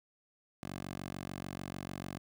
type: tone with high-pass filter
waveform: 10% pulse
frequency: 46.77 Hz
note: F#1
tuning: 19 cents sharp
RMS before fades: -43 dBFS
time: 0.63-2.18 s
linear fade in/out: 0 ms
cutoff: 120 Hz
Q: 0.64
effects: none